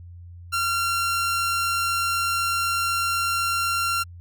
sawtooth tone, 1374 Hz, F6, 29 cents flat, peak -18 dBFS, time 0.52-4.04 s, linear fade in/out 20 ms, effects added 87 Hz sine -39 dBFS peak until 4.2 s

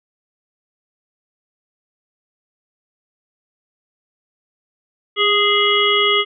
harmonic tone with a mistuned harmonic, 415.3 Hz, G#4, in tune, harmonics 1 / 3 / 5 / 7 / 8, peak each -19 / -19 / -19 / -19 / -19 dBFS, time 5.16-6.25 s, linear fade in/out 50 ms, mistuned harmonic 1, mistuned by -22 cents, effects none

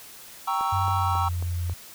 triangle chord, G diminished seventh, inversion none, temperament equal, 784 / 932.3 / 1108.7 / 1318.5 Hz, G5 / Bb5 / Db6 / Fb6, 0 / 0 / 0 / 0 cents, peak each -27 dBFS, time 0.47-1.29 s, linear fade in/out 10 ms
click train, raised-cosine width 1 ms, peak -25 dBFS, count 5, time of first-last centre 0.61-1.697 s, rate 3.68 Hz
sine tone with pitch glide, 95 to 87.12 Hz, F#2 to F2, +46 to -4 cents, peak -25 dBFS, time 0.72-1.74 s, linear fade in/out 10 ms, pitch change -150 cents, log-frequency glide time 0.93-1.29 s
effects white hiss -45 dBFS RMS until 1.94 s

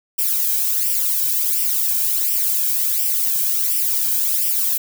violet noise with flanger, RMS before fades -19 dBFS, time 0.18-4.78 s, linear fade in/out 10 ms, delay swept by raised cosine 0.37 to 1.3 ms, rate 1.4 Hz, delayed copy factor +0.7, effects none

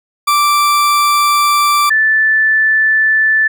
40% pulse / sine tone pair in turn, 1171 / 1754.5 Hz, D6 / A6, -5 / -5 cents, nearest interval perfect fifth, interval 700 cents, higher second, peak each -8 / -8 dBFS, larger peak neither, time 0.27-1.9 / 1.9-3.48 s, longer first, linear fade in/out 10 ms, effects none

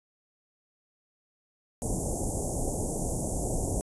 pink band-stop noise, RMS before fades -30 dBFS, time 1.82-3.81 s, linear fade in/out 0 ms, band 780 to 6700 Hz, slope 48 dB/octave, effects resampled to 24000 Hz

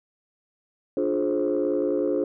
sine chord, D half-diminished seventh, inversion none, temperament just, 293.7 / 352.4 / 422.9 / 528.6 Hz, D4 / F4 / Ab4 / C5, 0 / +16 / +31 / +18 cents, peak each -26 dBFS, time 0.97-2.24 s, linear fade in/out 2 ms, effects tanh soft clip ceiling -15 dBFS

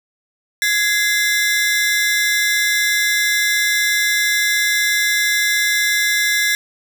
sawtooth ring-modulated tone, 1873 Hz, A#6, 8 cents sharp, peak -8 dBFS, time 0.62-6.55 s, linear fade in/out 0 ms, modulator 201 Hz, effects none

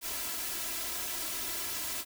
white noise with comb filter, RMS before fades -36 dBFS, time 0.01-2.05 s, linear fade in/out 50 ms, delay 3 ms, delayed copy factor +0.75, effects none

